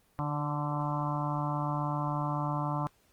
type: harmonic tone with a mistuned harmonic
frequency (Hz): 147.3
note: D3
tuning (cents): +6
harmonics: 1 / 2 / 4 / 5 / 6 / 7 / 8 / 9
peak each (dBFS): -32 / -38 / -41 / -40 / -38 / -37 / -41 / -45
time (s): 0.19-2.87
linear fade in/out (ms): 0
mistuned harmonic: 8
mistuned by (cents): -24
effects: pink hiss -67 dBFS RMS until 3.12 s + Opus 24 kbps